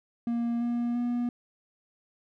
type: tone with pitch steps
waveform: triangle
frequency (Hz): 235.2 / 238.3 / 241.5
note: A#3 / A#3 / B3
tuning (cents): +16 / +38 / -39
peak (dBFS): -24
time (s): 0.27-1.29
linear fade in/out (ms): 2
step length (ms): 340
effects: none